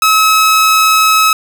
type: tone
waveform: sawtooth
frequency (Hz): 1287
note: E6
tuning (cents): -42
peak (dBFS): -3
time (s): 0.02-1.33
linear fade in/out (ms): 2
effects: none